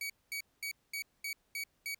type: tone bursts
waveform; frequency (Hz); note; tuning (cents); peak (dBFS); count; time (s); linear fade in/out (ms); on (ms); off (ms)
sawtooth; 2260; C#7; +33; -33; 7; 0.01-1.946; 2; 88; 220
effects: pink hiss -75 dBFS RMS until 1.99 s